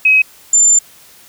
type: tone pair in turn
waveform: sine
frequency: 2543 / 7180 Hz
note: D#7 / A8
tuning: +37 / +34 cents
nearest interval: octave + tritone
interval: 1797 cents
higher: second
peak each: -6 dBFS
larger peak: neither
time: 0.05-0.22 / 0.53-0.79 s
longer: second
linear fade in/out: 5 ms
effects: white hiss -43 dBFS RMS until 1.28 s